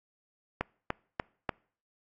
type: click train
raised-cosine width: 0.5 ms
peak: -14 dBFS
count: 4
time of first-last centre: 0.61-1.492 s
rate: 3.4 Hz
effects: noise-tail reverb RT60 0.5 s tail -26 dB re dry + AAC 32 kbps